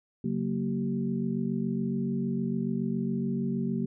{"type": "tone cluster", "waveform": "sine", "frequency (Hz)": [137.1, 184.8, 231.7, 384.3], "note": ["C#3", "F#3", "A#3", "G4"], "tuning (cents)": [-19, -2, -10, -34], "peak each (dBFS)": [-35, -31, -30, -38], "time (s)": [0.24, 3.86], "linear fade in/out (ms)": 5, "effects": []}